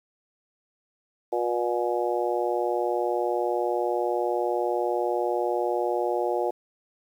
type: harmonic tone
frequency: 120 Hz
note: B2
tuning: 49 cents flat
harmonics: 3 / 4 / 5 / 6 / 7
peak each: -28 / -29 / -30 / -31 / -31 dBFS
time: 1.32-6.51 s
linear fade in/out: 10 ms
effects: 9-bit